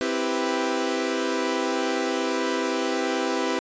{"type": "chord", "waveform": "sawtooth", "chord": "C major seventh", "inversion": "none", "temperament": "equal", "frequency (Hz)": [261.6, 329.6, 392, 493.9], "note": ["C4", "E4", "G4", "B4"], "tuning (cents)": [0, 0, 0, 0], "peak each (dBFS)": -25, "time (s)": [0.01, 3.59], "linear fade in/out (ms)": 0, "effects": ["resampled to 16000 Hz"]}